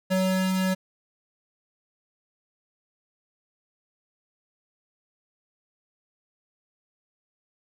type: tone pair together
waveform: square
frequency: 187.28 / 563 Hz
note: F#3 / C#5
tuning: +21 / +27 cents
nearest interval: octave + perfect fifth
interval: 1906 cents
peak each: -23 / -30 dBFS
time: 0.1-0.75 s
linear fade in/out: 20 ms
effects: none